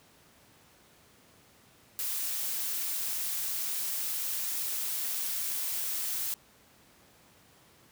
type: noise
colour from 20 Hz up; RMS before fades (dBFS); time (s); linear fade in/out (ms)
blue; -33; 1.99-6.34; 0
effects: pink hiss -60 dBFS RMS until 7.91 s + high-pass 80 Hz 12 dB/octave